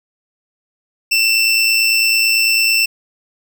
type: tone with amplitude modulation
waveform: 25% pulse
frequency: 2680 Hz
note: E7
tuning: 28 cents sharp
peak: -6 dBFS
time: 1.11-2.86 s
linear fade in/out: 10 ms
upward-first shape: sine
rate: 109 Hz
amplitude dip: 35%
effects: none